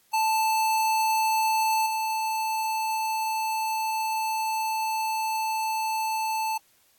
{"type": "tone with level steps", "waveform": "square", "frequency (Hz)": 880, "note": "A5", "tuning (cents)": 0, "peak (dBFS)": [-22, -26], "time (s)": [0.13, 6.58], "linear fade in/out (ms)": 10, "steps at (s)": 1.86, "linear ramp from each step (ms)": 5, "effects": ["white hiss -63 dBFS RMS until 6.98 s", "AAC 64 kbps"]}